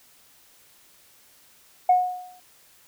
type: tone with exponential decay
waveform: sine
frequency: 728 Hz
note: F#5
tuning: 28 cents flat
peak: -11 dBFS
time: 1.89-2.4 s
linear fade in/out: 5 ms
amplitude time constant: 110 ms
effects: tanh soft clip ceiling -9 dBFS + white hiss -56 dBFS RMS until 2.87 s